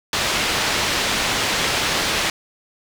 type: low-pass noise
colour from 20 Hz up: white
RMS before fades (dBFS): -21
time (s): 0.13-2.3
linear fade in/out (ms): 2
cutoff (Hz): 4200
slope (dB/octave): 12
effects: none